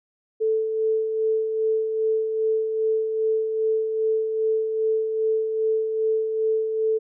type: tone with tremolo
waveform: sine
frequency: 440 Hz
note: A4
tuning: in tune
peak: -18 dBFS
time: 0.4-6.99 s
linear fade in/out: 20 ms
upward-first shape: sine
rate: 2.5 Hz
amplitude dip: 45%
effects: none